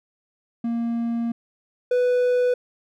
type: tone pair in turn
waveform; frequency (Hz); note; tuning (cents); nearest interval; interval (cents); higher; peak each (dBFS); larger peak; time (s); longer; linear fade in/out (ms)
triangle; 233.1 / 495.2; A#3 / B4; 0 / +5; octave + minor second; 1305; second; -20 / -15; second; 0.64-1.32 / 1.91-2.54; first; 5
effects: none